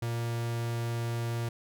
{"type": "tone", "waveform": "45% pulse", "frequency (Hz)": 117.2, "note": "A#2", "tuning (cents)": 10, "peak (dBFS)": -30, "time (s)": [0.02, 1.49], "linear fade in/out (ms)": 5, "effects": []}